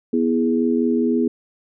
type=chord; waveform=sine; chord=E major; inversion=second; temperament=equal with one note detuned; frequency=245.5 / 329.6 / 415.3 Hz; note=B3 / E4 / G#4; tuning=-10 / 0 / 0 cents; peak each=-18 / -22 / -22 dBFS; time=0.13-1.28 s; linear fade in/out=5 ms; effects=none